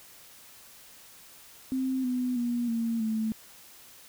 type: tone with pitch steps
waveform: sine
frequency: 261.6 / 250.5 / 239.9 / 229.7 / 220 Hz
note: C4 / B3 / A#3 / A#3 / A3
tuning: 0 / +25 / +50 / -25 / 0 cents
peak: -26 dBFS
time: 1.72-3.32 s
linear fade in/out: 0 ms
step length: 320 ms
effects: white hiss -52 dBFS RMS until 4.08 s